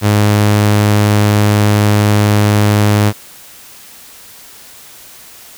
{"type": "tone", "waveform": "sawtooth", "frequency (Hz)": 104.2, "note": "G#2", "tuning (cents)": 6, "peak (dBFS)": -4, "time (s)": [0.01, 3.13], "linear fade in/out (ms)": 50, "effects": ["white hiss -37 dBFS RMS until 5.57 s"]}